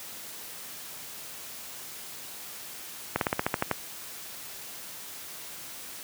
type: slowing click train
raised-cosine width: 0.5 ms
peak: -9 dBFS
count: 9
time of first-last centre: 3.16-3.713 s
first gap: 52 ms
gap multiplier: 1.08
effects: white hiss -42 dBFS RMS until 6.03 s + high-pass 80 Hz 12 dB/octave